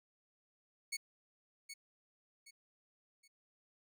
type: tone with echo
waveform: 15% pulse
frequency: 2217 Hz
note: C#7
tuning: in tune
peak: -31 dBFS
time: 0.92-0.97 s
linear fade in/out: 10 ms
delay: 770 ms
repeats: 3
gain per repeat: -9 dB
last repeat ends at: 3.28 s
effects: none